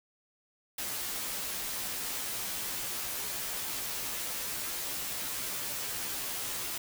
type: noise with comb filter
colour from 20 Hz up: white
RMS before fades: -36 dBFS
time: 0.78-6.78 s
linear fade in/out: 5 ms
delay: 13 ms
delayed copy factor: -0.95
effects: none